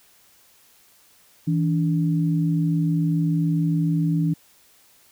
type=tone pair together; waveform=sine; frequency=162.53 / 289.6 Hz; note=E3 / D4; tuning=-24 / -24 cents; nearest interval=minor seventh; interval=1000 cents; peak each=-19 / -25 dBFS; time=1.47-4.34 s; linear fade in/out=10 ms; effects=white hiss -56 dBFS RMS until 5.11 s